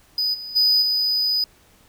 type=tone with level steps; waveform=triangle; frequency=4978 Hz; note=D#8; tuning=in tune; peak=-18 / -30 / -13 / -17 dBFS; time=0.18-1.44 s; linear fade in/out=2 ms; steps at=0.33 / 0.55 / 0.81 s; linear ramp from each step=20 ms; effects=pink hiss -55 dBFS RMS until 1.88 s